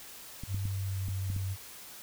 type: clicks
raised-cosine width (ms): 5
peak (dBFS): -27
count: 6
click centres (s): 0.436 / 0.545 / 0.655 / 1.085 / 1.301 / 1.364
type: tone with pitch glide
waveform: sine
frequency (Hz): 98 to 95.87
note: G2 to G2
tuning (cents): 0 to -38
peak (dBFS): -31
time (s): 0.47-1.57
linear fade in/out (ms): 50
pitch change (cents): -38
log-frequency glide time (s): 0.63-1
effects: white hiss -48 dBFS RMS until 2.02 s